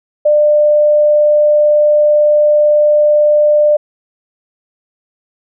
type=tone; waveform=sine; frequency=597 Hz; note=D5; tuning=28 cents sharp; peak=-6 dBFS; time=0.25-3.77 s; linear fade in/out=10 ms; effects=none